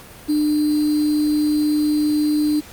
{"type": "tone with sample-and-hold", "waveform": "sine", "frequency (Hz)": 300, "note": "D4", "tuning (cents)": 37, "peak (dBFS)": -15, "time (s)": [0.28, 2.61], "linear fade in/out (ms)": 20, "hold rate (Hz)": 4410, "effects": ["pink hiss -41 dBFS RMS until 2.72 s", "Opus 48 kbps"]}